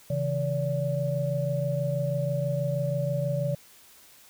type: tone cluster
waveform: sine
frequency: 135.7 / 161.9 / 574 Hz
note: C#3 / E3 / D5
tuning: -36 / -31 / -40 cents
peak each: -28 / -31 / -29 dBFS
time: 0.1-3.55 s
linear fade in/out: 5 ms
effects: white hiss -54 dBFS RMS until 4.29 s

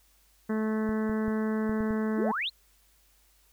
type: harmonic tone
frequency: 217.6 Hz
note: A3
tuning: 19 cents flat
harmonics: 1 / 2 / 3 / 4 / 5 / 6 / 7 / 8 / 9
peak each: -27 / -33 / -42 / -45 / -43 / -47 / -45 / -46 / -50 dBFS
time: 0.49-2.32 s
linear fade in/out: 10 ms
type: clicks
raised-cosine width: 5 ms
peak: -27 dBFS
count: 6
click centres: 0.892 / 1.096 / 1.281 / 1.695 / 1.806 / 1.907 s
type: exponential sweep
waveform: sine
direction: up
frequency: 274.7 to 4346 Hz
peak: -28 dBFS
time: 2.17-2.5 s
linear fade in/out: 20 ms
effects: added 50 Hz sine -65 dBFS peak until 3.52 s + white hiss -65 dBFS RMS until 3.52 s

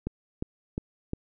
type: click train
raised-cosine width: 3 ms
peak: -17 dBFS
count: 4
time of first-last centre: 0.07-1.134 s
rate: 2.82 Hz
effects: none

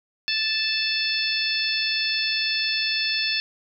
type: harmonic tone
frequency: 878 Hz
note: A5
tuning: 4 cents flat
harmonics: 2 / 3 / 4 / 5 / 6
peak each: -31 / -27 / -29 / -27 / -28 dBFS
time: 0.28-3.4 s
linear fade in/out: 0 ms
effects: none

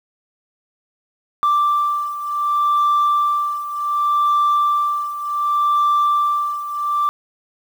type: beating tone pair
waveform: sine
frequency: 1175 / 1175.67 Hz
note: D6 / D6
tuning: +1 / +1 cents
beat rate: 0.67 Hz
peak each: -15 / -19 dBFS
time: 1.43-7.09 s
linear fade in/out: 0 ms
effects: tanh soft clip ceiling -11 dBFS + 7-bit

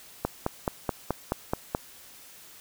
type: click train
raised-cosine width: 1 ms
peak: -11 dBFS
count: 8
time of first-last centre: 0.25-1.749 s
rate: 4.67 Hz
effects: white hiss -50 dBFS RMS until 2.6 s

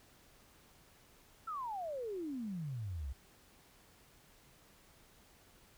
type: exponential sweep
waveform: sine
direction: down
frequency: 1364 to 61.74 Hz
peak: -38 dBFS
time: 1.47-3.13 s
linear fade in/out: 10 ms
effects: pink hiss -64 dBFS RMS until 5.77 s

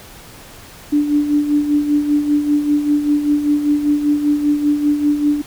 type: tone with tremolo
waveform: sine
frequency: 293.7 Hz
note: D4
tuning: in tune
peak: -10 dBFS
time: 0.92-5.42 s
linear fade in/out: 10 ms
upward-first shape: sine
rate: 5.1 Hz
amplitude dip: 60%
effects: pink hiss -39 dBFS RMS until 5.46 s

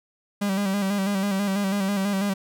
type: tone with vibrato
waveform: 45% pulse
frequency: 197.6 Hz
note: G3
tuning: 14 cents sharp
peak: -22 dBFS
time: 0.41-2.34 s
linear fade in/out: 10 ms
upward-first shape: square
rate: 6.1 Hz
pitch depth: 47 cents each way
effects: none

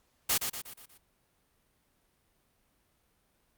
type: noise with echo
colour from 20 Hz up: white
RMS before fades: -27 dBFS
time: 0.29-0.38 s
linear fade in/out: 10 ms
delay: 120 ms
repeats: 5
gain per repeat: -6 dB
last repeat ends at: 0.98 s
effects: pink hiss -72 dBFS RMS until 3.57 s + Opus 48 kbps

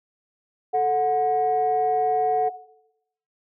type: tone pair together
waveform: sine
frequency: 438.8 / 734 Hz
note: A4 / F#5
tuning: -5 / -14 cents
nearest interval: major sixth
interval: 891 cents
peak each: -23 / -18 dBFS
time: 0.73-2.5 s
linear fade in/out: 20 ms
effects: noise-tail reverb RT60 0.8 s tail -17 dB re dry + tanh soft clip ceiling -13 dBFS

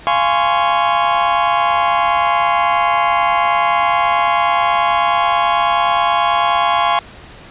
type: chord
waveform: 40% pulse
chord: Db major seventh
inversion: first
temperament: just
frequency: 693 / 831.5 / 1039.4 / 1108.7 Hz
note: F5 / Ab5 / C6 / Db6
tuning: -14 / +2 / -12 / 0 cents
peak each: -17 dBFS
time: 0.07-6.99 s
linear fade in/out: 0 ms
effects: pink hiss -38 dBFS RMS until 7.5 s + resampled to 8000 Hz

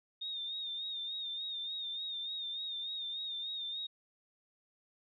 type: tone with vibrato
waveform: sine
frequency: 3673 Hz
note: A#7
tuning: 26 cents flat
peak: -37 dBFS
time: 0.21-3.87 s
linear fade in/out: 10 ms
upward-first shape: sine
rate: 3.4 Hz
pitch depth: 56 cents each way
effects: none

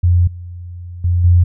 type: tone with level steps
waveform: sine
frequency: 87.9 Hz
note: F2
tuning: 12 cents sharp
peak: -8 / -27 / -11 / -6 dBFS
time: 0.03-1.44 s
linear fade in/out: 10 ms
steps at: 0.27 / 1.04 / 1.24 s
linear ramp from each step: 5 ms
effects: none

